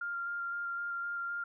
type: tone with vibrato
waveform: sine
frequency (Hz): 1395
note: F6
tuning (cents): -2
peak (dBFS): -34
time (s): 0.01-1.44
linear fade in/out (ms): 5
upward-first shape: square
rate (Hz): 3.9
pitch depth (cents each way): 10
effects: none